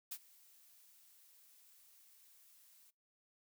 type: noise with ADSR envelope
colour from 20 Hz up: blue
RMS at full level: -42 dBFS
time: 0.11-2.91 s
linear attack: 10 ms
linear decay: 56 ms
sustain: -23 dB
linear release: 18 ms
effects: noise-tail reverb RT60 0.2 s tail -22 dB re dry